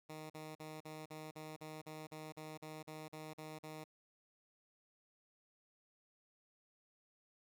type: tone bursts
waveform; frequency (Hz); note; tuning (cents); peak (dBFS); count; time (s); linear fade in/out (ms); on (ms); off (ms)
10% pulse; 155.56; D#3; 0; -39; 15; 0.09-3.842; 10; 210; 43
effects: none